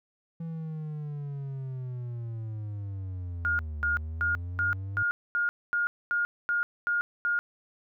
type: linear two-way sweep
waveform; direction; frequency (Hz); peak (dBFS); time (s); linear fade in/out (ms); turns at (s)
triangle; down then up; 166.2 to 73.5 to 101; -31; 0.4-5.03; 5; 3.84
type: tone bursts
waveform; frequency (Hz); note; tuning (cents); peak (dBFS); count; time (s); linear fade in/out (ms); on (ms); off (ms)
sine; 1422; F6; +31; -24; 11; 3.45-7.39; 0; 140; 240
effects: none